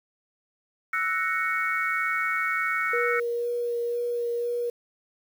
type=chord; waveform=sine; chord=F# dominant seventh; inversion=third; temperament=equal; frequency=1318.5 / 1480 / 1864.7 / 2217 Hz; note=E6 / F#6 / A#6 / C#7; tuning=0 / 0 / 0 / 0 cents; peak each=-29 / -30 / -31 / -28 dBFS; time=0.93-3.2 s; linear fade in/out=5 ms
type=tone with vibrato; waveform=sine; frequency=476.8 Hz; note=A#4; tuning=39 cents sharp; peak=-25 dBFS; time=2.93-4.7 s; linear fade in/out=5 ms; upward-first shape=sine; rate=2 Hz; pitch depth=14 cents each way
effects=8-bit